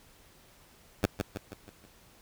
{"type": "tone with echo", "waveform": "10% pulse", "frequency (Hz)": 100.1, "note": "G2", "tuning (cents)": 37, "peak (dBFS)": -14, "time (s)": [1.03, 1.06], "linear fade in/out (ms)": 5, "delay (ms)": 160, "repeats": 5, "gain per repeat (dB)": -6, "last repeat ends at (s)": 1.86, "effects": ["pink hiss -59 dBFS RMS until 2.21 s"]}